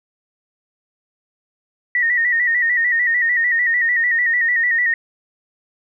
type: tone with vibrato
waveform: sine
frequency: 1900 Hz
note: A#6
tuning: 33 cents sharp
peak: -14 dBFS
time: 1.95-4.94 s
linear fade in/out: 2 ms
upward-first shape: square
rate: 6.7 Hz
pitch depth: 52 cents each way
effects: none